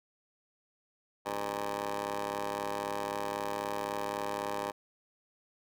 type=ring-modulated tone; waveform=15% pulse; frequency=103.83 Hz; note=G#2; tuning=in tune; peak=-24 dBFS; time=1.25-4.72 s; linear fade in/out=20 ms; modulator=707 Hz; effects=none